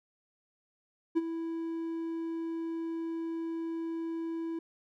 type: tone with ADSR envelope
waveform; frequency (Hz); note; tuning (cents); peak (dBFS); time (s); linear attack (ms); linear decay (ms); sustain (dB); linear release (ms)
triangle; 329.6; E4; 0; -20; 1.15-4.59; 24; 29; -11; 4
effects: none